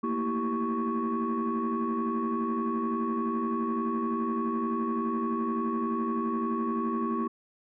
sine tone cluster, 222.1 / 233.8 / 328 / 390.3 / 1112 Hz, A3 / A#3 / E4 / G4 / C#6, +16 / +5 / -9 / -8 / +5 cents, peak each -38 / -29 / -33 / -34 / -31 dBFS, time 0.03-7.28 s, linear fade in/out 10 ms, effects tanh soft clip ceiling -21 dBFS

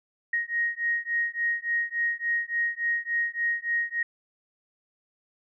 sine beating tone pair, 1873 / 1876.5 Hz, A#6 / A#6, +8 / +11 cents, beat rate 3.5 Hz, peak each -28 dBFS, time 0.33-4.03 s, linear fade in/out 5 ms, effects none

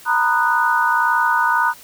sine chord, B major seventh, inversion third, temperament just, 926 / 987.8 / 1234.7 / 1481.6 Hz, A#5 / B5 / D#6 / F#6, -12 / 0 / -14 / +2 cents, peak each -19 / -21 / -21 / -18 dBFS, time 0.05-1.74 s, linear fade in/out 50 ms, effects white hiss -43 dBFS RMS until 1.83 s

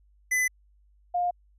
square / sine tone pair in turn, 2009 / 708.5 Hz, B6 / F5, +29 / +25 cents, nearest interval octave + tritone, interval 1804 cents, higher first, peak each -23 / -23 dBFS, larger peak neither, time 0.31-0.48 / 1.14-1.31 s, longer neither, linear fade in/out 10 ms, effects added 50 Hz sine -58 dBFS peak until 1.58 s + resampled to 32000 Hz

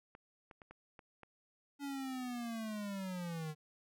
clicks, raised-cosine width 0.5 ms, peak -38 dBFS, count 6, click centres 0.151 / 0.512 / 0.618 / 0.71 / 0.992 / 1.233 s
square linear sweep, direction down, 285.5 to 150.9 Hz, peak -40 dBFS, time 1.79-3.55 s, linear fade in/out 50 ms
effects none

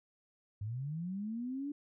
sine linear sweep, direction up, 98 to 293.7 Hz, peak -36 dBFS, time 0.61-1.72 s, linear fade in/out 5 ms, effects none

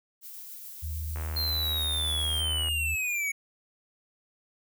violet noise with tremolo, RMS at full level -42 dBFS, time 0.21-2.43 s, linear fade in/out 50 ms, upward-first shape triangle, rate 7 Hz, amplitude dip 25%
sine tone, 77.78 Hz, D#2, in tune, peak -31 dBFS, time 0.82-2.96 s, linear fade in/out 20 ms
click train, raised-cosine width 0.5 ms, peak -26 dBFS, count 121, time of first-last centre 1.16-2.685 s, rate 78.7 Hz
square linear sweep, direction down, 4212 to 2217 Hz, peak -28 dBFS, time 1.36-3.32 s, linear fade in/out 10 ms
effects none

